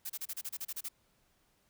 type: noise bursts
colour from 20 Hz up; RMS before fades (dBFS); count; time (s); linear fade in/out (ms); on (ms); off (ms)
blue; -39; 11; 0.05-0.888; 10; 48; 31
effects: pink hiss -72 dBFS RMS until 1.69 s